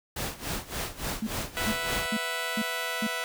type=noise with tremolo; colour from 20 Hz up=pink; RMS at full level=-31 dBFS; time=0.16-2.07 s; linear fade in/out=5 ms; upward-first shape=sine; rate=3.5 Hz; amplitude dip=85%
type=tone bursts; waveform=sine; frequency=219.2 Hz; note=A3; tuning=6 cents flat; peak=-26 dBFS; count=5; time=1.22-3.07 s; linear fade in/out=5 ms; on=50 ms; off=400 ms
type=chord; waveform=10% pulse; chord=B suspended fourth; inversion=none; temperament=just; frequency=493.9 / 658.5 / 740.8 Hz; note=B4 / E5 / F#5; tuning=0 / -2 / +2 cents; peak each=-26 / -25 / -31 dBFS; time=1.57-3.24 s; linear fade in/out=0 ms
effects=none